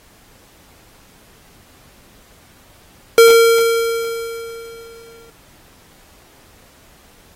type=tone with exponential decay; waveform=square; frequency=460 Hz; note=A#4; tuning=23 cents flat; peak=-4 dBFS; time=3.18-5.3 s; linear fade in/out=1 ms; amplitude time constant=460 ms; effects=pink hiss -49 dBFS RMS until 7.35 s + AAC 48 kbps